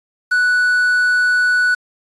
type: tone with quantisation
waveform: triangle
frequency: 1480 Hz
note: F#6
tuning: in tune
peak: -10 dBFS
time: 0.31-1.75 s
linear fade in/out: 10 ms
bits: 6
effects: resampled to 22050 Hz